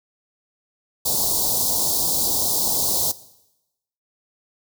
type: band-stop noise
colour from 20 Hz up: white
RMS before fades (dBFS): -21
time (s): 1.05-3.12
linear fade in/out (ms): 10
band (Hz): 980 to 3900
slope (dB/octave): 48
effects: noise-tail reverb RT60 0.9 s tail -18 dB re dry